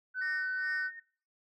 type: tone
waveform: sine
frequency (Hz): 1509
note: F#6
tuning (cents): +34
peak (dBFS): -31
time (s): 0.14-0.91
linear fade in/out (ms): 50
type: tone with tremolo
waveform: sine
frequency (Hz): 1841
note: A#6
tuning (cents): -22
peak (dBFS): -31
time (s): 0.21-1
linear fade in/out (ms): 10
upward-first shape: sine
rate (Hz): 2.4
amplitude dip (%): 85
effects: noise-tail reverb RT60 0.5 s tail -21 dB re dry + tanh soft clip ceiling -27 dBFS